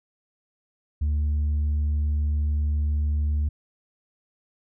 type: tone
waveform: sine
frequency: 74.4 Hz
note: D2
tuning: 23 cents sharp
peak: -18 dBFS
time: 1.01-3.49 s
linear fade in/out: 10 ms
effects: tanh soft clip ceiling -20 dBFS